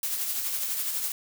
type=noise with tremolo; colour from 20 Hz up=blue; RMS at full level=-28 dBFS; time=0.03-1.12 s; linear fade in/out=2 ms; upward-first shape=triangle; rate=12 Hz; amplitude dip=45%; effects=none